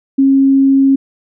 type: tone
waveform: sine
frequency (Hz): 271.4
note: C#4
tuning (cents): -36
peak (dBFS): -6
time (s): 0.18-0.96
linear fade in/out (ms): 10
effects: none